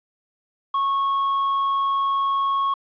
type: tone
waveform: triangle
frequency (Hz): 1100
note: C#6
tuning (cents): -14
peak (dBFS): -17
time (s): 0.74-2.74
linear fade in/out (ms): 5
effects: resampled to 11025 Hz + 9-bit